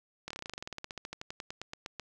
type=slowing click train; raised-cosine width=0.2 ms; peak=-22 dBFS; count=27; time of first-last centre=0.28-1.997 s; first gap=25 ms; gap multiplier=1.07; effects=none